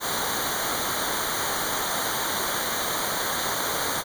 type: noise with comb filter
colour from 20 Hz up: pink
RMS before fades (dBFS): -27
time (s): 0-4.04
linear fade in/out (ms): 50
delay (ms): 0.38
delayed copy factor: -0.9
effects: none